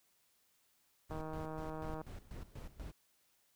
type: noise with tremolo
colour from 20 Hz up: brown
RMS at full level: -46 dBFS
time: 1.09-2.92 s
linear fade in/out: 20 ms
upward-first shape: square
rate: 4.1 Hz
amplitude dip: 80%
type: click train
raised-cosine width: 1 ms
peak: -31 dBFS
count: 143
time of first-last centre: 1.11-2.014 s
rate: 157 Hz
effects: white hiss -74 dBFS RMS until 3.55 s